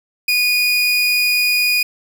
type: tone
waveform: 30% pulse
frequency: 2462 Hz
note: D#7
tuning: 19 cents flat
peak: -11 dBFS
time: 0.28-1.83 s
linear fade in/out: 5 ms
effects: none